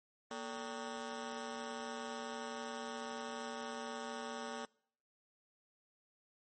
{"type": "ring-modulated tone", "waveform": "15% pulse", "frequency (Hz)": 340, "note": "F4", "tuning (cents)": -46, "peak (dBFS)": -32, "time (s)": [0.31, 4.65], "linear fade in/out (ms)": 0, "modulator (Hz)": 104, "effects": ["noise-tail reverb RT60 0.6 s tail -25 dB re dry", "MP3 32 kbps"]}